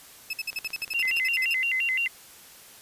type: tone bursts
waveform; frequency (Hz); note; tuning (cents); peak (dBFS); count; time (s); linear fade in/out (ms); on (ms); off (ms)
30% pulse; 2600; E7; -24; -25; 15; 0.3-1.537; 5; 33; 53
type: click train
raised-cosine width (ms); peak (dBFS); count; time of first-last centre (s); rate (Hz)
0.2; -24; 12; 0.53-1.17; 17.2
type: tone with vibrato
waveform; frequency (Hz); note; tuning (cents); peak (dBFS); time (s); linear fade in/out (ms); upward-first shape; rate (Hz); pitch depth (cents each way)
sine; 2378; D7; +21; -23; 0.94-2.08; 10; square; 5.8; 260
effects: white hiss -49 dBFS RMS until 2.81 s + resampled to 32000 Hz